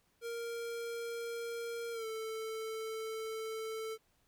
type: tone with pitch glide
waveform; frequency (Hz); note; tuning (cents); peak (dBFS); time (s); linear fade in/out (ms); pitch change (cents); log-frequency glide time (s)
square; 466.2 to 442.3; A#4 to A4; 0 to +9; -39; 0.21-3.98; 50; -91; 1.92-2.06
effects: pink hiss -74 dBFS RMS until 4.27 s